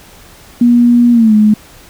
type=tone with pitch glide; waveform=sine; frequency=240 to 212.6 Hz; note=B3 to G#3; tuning=-49 to +41 cents; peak=-4 dBFS; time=0.61-1.54 s; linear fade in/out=5 ms; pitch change=-210 cents; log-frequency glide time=1.12-1.34 s; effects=pink hiss -39 dBFS RMS until 1.89 s